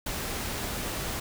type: noise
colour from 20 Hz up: pink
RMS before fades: -33 dBFS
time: 0.06-1.2 s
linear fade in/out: 5 ms
effects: none